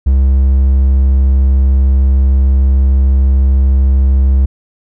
triangle tone, 66.7 Hz, C2, 34 cents sharp, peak -4 dBFS, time 0.06-4.46 s, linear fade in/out 10 ms, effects none

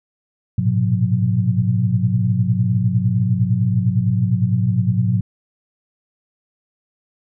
sine tone cluster, 105.2 / 116.1 / 124.9 / 180.6 Hz, G#2 / A#2 / B2 / F#3, +23 / -7 / +20 / -42 cents, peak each -20 dBFS, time 0.58-5.21 s, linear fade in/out 5 ms, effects none

